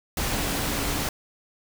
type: tone in noise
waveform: sine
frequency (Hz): 283.3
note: C#4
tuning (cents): +38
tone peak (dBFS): -36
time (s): 0.33-1.02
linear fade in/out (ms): 2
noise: pink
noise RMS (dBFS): -27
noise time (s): 0.17-1.09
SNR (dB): -12
effects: none